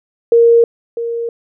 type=tone with echo; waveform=sine; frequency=466.2 Hz; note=A#4; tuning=in tune; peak=-5 dBFS; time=0.32-0.64 s; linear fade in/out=2 ms; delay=650 ms; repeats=1; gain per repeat=-12 dB; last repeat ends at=1.29 s; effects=none